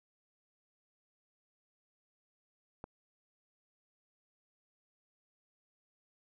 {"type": "click", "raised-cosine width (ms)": 1, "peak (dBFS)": -29, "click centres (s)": 2.841, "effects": []}